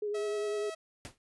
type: tone with vibrato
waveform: sine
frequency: 415.3 Hz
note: G#4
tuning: in tune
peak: -31 dBFS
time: 0.02-0.7 s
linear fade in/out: 5 ms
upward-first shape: sine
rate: 10 Hz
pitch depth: 28 cents each way
type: tone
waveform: sawtooth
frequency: 647 Hz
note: E5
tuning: 32 cents flat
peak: -35 dBFS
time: 0.14-0.75 s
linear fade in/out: 10 ms
type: noise with exponential decay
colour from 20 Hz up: pink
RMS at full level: -40 dBFS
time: 1.05-1.18 s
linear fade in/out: 0 ms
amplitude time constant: 28 ms
effects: resampled to 24000 Hz